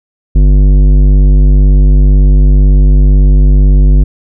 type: tone with tanh clipping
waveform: sine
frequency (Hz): 49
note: G1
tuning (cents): 0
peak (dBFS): -4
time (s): 0.35-4.04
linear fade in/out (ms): 10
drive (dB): 13
effects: none